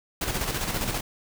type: noise with tremolo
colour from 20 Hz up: pink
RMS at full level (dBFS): -27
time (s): 0.21-1.01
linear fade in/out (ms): 5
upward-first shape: square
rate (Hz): 15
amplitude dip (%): 45
effects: none